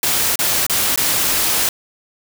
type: noise with dropouts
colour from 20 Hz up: white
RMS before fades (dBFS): -17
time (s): 0.03-1.69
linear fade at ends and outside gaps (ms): 2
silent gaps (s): 0.357-0.39 / 0.666-0.697 / 0.96-0.975
effects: none